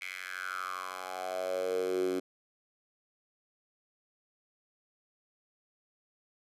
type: tone with high-pass filter sweep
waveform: 10% pulse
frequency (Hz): 92.5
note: F#2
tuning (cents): 0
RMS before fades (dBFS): -35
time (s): 0.01-2.2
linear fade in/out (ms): 10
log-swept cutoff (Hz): 2200 to 310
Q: 6.3
effects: resampled to 32000 Hz